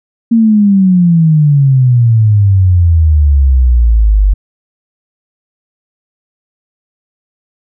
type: exponential sweep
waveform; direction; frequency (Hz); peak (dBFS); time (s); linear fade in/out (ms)
sine; down; 233.1 to 47.62; -4; 0.31-4.34; 10
effects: none